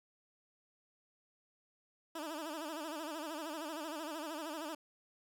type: tone with vibrato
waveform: 15% pulse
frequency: 311.1 Hz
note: D#4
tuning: in tune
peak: -34 dBFS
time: 2.15-4.75 s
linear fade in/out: 5 ms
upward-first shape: sine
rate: 13 Hz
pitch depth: 120 cents each way
effects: none